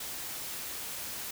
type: noise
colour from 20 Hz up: white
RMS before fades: -39 dBFS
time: 0-1.31 s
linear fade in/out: 5 ms
effects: none